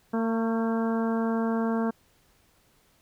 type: harmonic tone with a mistuned harmonic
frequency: 226.9 Hz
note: A#3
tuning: 47 cents flat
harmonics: 1 / 2 / 3 / 4 / 5 / 6 / 7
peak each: -25 / -31 / -35 / -37 / -39 / -41 / -42 dBFS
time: 0.13-1.91 s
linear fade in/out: 10 ms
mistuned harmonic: 5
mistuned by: -30 cents
effects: pink hiss -64 dBFS RMS until 3.01 s